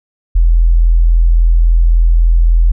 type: tone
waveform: sine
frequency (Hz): 41.81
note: E1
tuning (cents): +25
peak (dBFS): -5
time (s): 0.35-2.72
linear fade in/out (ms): 10
effects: none